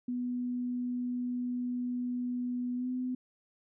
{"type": "tone with pitch glide", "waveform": "sine", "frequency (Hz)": [246.6, 252.8], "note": ["B3", "B3"], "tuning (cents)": [-2, 41], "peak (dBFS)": -31, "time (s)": [0.08, 3.15], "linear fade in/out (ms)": 5, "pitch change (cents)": 43, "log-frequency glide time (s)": [2.76, 2.88], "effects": []}